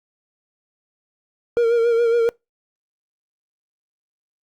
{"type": "tone with vibrato", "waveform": "triangle", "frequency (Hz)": 466.2, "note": "A#4", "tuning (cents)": 0, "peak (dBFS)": -12, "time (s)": [1.57, 2.29], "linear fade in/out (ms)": 0, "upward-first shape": "sine", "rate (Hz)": 7.2, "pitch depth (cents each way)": 40, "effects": ["noise-tail reverb RT60 0.2 s tail -25 dB re dry", "Opus 48 kbps"]}